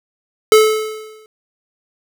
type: tone with exponential decay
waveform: square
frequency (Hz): 433.6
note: A4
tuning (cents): -25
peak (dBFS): -4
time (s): 0.52-1.26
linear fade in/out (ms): 1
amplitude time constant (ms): 160
effects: none